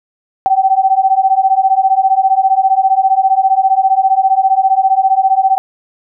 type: beating tone pair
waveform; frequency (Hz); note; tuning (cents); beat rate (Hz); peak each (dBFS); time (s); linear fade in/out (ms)
sine; 761 / 776; F#5 / G5; +48 / -18; 15; -11; 0.46-5.58; 0
effects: none